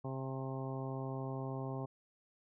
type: harmonic tone with a mistuned harmonic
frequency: 133.1 Hz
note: C3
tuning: 30 cents sharp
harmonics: 1 / 2 / 3 / 4 / 5 / 6 / 7 / 8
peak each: -40 / -45 / -46 / -49 / -49 / -51 / -52 / -52 dBFS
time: 0.04-1.86 s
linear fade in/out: 10 ms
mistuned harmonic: 7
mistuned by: -41 cents
effects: none